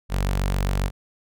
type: tone with notch filter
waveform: sawtooth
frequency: 47.42 Hz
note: F#1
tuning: 43 cents sharp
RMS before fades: -23 dBFS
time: 0.09-0.91 s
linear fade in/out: 50 ms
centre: 320 Hz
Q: 1.9
effects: none